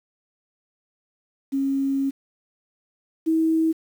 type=tone pair in turn; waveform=sine; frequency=273 / 322 Hz; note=C#4 / E4; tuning=-26 / -41 cents; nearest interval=minor third; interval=285 cents; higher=second; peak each=-20 / -17 dBFS; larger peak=second; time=1.52-2.11 / 3.26-3.73 s; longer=first; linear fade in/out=20 ms; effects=8-bit